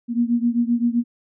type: beating tone pair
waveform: sine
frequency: 234.6 / 242.3 Hz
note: A#3 / B3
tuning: +11 / -33 cents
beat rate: 7.7 Hz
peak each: -19 / -21 dBFS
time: 0.08-1.04 s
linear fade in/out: 50 ms
effects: none